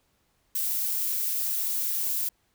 violet noise, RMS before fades -28 dBFS, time 0.55-2.29 s, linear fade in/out 5 ms, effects pink hiss -70 dBFS RMS until 2.54 s

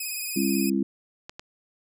5% pulse tone with vibrato, 2497 Hz, D#7, 6 cents sharp, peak -21 dBFS, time 0-0.7 s, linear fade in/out 5 ms, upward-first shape sine, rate 18 Hz, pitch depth 48 cents each way
harmonic tone, 67 Hz, C2, 42 cents sharp, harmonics 3 / 4 / 5, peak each -25 / -26 / -27 dBFS, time 0.36-0.83 s, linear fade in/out 5 ms
clicks, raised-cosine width 0.2 ms, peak -21 dBFS, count 2, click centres 1.295 / 1.395 s
effects none

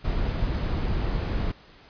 brown noise, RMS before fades -26 dBFS, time 0.04-1.52 s, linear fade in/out 10 ms, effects pink hiss -52 dBFS RMS until 1.89 s + resampled to 11025 Hz

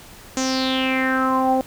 sawtooth tone with low-pass filter sweep, 261.6 Hz, C4, in tune, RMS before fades -20 dBFS, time 0.37-1.61 s, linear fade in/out 0 ms, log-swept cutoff 6800 to 650 Hz, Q 6, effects pink hiss -43 dBFS RMS until 1.66 s

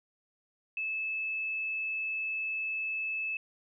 sine tone, 2610 Hz, E7, 18 cents flat, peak -31 dBFS, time 0.77-3.37 s, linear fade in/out 2 ms, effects none

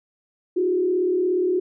sine tone with frequency modulation, 363.7 Hz, F#4, 30 cents flat, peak -18 dBFS, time 0.56-1.6 s, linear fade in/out 10 ms, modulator 37 Hz, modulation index 0.69, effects none

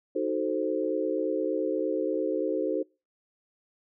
sine chord, D# diminished seventh, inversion none, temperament equal with one note detuned, 311.1 / 371.3 / 440 / 523.3 Hz, D#4 / F#4 / A4 / C5, 0 / +6 / 0 / 0 cents, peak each -31 dBFS, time 0.15-2.83 s, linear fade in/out 10 ms, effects noise-tail reverb RT60 0.3 s tail -26 dB re dry

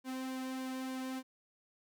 sawtooth tone with flanger, 260.2 Hz, C4, 9 cents flat, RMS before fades -40 dBFS, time 0.04-1.23 s, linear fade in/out 50 ms, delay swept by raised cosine 1.5 to 2.4 ms, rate 3.4 Hz, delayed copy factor -0.65, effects none

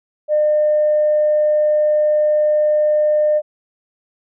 sine tone, 604 Hz, D5, 48 cents sharp, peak -11 dBFS, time 0.28-3.42 s, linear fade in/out 50 ms, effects tanh soft clip ceiling -7 dBFS

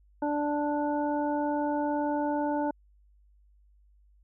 harmonic tone, 293.7 Hz, D4, in tune, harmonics 1 / 2 / 3 / 5, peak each -29 / -32 / -31 / -43 dBFS, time 0.22-2.71 s, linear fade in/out 5 ms, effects added 50 Hz sine -58 dBFS peak until 4.23 s

